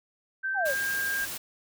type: tone with pitch glide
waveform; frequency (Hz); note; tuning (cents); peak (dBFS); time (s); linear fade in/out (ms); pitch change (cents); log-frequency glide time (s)
sine; 1555 to 1605.2; G6 to G6; -14 to +41; -27; 0.43-1.26; 20; +55; 0.59-0.7
type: exponential sweep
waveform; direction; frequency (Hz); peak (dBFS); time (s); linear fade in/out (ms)
sine; down; 858 to 497.7; -26; 0.54-0.75; 50
type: noise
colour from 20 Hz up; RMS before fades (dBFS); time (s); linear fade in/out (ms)
white; -36; 0.65-1.38; 10
effects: none